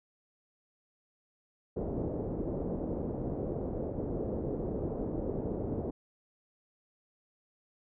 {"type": "low-pass noise", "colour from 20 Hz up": "white", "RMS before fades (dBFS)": -35, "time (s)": [1.76, 5.91], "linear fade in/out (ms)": 10, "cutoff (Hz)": 500, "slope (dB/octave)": 24, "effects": []}